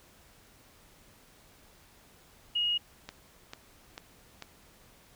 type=tone; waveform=sine; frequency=2877 Hz; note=F#7; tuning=49 cents flat; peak=-26 dBFS; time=2.55-2.78 s; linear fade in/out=10 ms
type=click train; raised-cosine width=0.2 ms; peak=-23 dBFS; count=4; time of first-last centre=3.09-4.423 s; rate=2.25 Hz
effects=pink hiss -59 dBFS RMS until 5.15 s